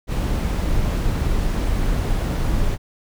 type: noise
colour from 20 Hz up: brown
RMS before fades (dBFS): -20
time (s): 0.07-2.78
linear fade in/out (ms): 50
effects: none